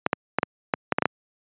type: clicks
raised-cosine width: 0.5 ms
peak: -4 dBFS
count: 9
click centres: 0.064 / 0.131 / 0.386 / 0.431 / 0.738 / 0.923 / 0.985 / 1.023 / 1.056 s
effects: high-pass 150 Hz 12 dB/octave + resampled to 8000 Hz